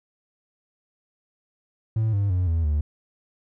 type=tone with pitch steps; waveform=triangle; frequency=110.6 / 100.26 / 90.88 / 82.38 / 74.67 Hz; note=A2 / G2 / F#2 / E2 / D2; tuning=+9 / +39 / -31 / -1 / +29 cents; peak=-17 dBFS; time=1.96-2.81 s; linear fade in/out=5 ms; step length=170 ms; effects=tanh soft clip ceiling -13 dBFS